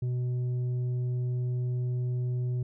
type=tone with tanh clipping; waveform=sine; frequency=124.2 Hz; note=B2; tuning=10 cents sharp; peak=-28 dBFS; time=0.02-2.63 s; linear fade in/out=5 ms; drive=5 dB; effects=none